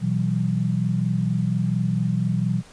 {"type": "chord", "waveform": "sine", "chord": "B suspended fourth", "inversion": "none", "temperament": "equal with one note detuned", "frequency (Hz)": [123.47, 164.81, 189.1], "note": ["B2", "E3", "F#3"], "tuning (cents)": [0, 0, 38], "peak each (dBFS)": -24, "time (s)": [0, 2.63], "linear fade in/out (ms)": 50, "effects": ["pink hiss -49 dBFS RMS until 2.72 s", "resampled to 22050 Hz"]}